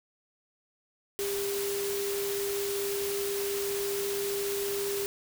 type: tone in noise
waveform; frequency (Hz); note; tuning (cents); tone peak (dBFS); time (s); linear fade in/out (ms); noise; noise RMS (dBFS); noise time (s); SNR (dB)
sine; 400.2; G4; +36; -30; 1.19-5.06; 0; white; -36; 1.19-5.06; +3
effects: none